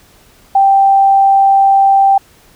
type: tone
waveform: sine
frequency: 784 Hz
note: G5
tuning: in tune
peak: -5 dBFS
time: 0.55-2.18 s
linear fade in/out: 5 ms
effects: pink hiss -46 dBFS RMS until 2.55 s